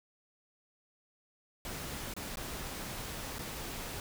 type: noise with dropouts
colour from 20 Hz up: pink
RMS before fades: -41 dBFS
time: 1.65-4 s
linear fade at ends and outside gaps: 1 ms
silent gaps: 2.138-2.165 / 2.357-2.371 / 3.385-3.391 s
effects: none